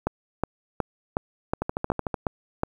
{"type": "two click trains", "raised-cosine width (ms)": 1, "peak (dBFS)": [-12, -9], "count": [8, 8], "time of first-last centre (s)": [[1.62, 2.142], [0.07, 2.634]], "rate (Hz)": [13.4, 2.73], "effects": ["8-bit"]}